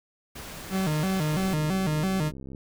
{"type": "noise", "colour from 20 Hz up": "pink", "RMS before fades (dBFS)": -40, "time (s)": [0.35, 1.55], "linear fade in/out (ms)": 10}
{"type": "tone with vibrato", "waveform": "40% pulse", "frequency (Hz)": 170.5, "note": "F3", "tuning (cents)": -41, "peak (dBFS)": -23, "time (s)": [0.7, 2.32], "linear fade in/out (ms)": 50, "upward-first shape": "square", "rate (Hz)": 3, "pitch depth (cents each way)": 190}
{"type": "click train", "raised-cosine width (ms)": 3, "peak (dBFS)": -28, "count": 82, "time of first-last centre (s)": [1.33, 2.548], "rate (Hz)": 66.5}
{"effects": []}